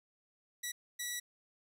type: tone bursts at uneven times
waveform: 10% pulse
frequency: 1945 Hz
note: B6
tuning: 27 cents flat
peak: -28 dBFS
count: 2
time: 0.63-0.72 / 0.99-1.2 s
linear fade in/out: 10 ms
effects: none